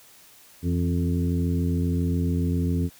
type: harmonic tone with a mistuned harmonic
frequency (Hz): 87.31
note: F2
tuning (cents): 0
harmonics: 1 / 2 / 3 / 4 / 5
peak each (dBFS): -24 / -26 / -28 / -36 / -37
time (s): 0.62-2.9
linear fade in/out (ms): 50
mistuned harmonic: 2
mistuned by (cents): -58
effects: white hiss -52 dBFS RMS until 2.99 s